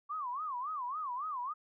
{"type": "tone with vibrato", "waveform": "sine", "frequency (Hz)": 1108.7, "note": "C#6", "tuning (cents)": 0, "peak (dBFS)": -35, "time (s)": [0.09, 1.54], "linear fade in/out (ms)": 20, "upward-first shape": "sine", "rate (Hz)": 3.6, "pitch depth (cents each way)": 240, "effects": []}